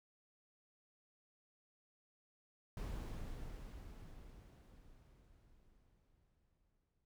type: noise with exponential decay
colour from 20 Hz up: brown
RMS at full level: -42 dBFS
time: 2.77-7.05 s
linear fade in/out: 2 ms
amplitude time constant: 930 ms
effects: none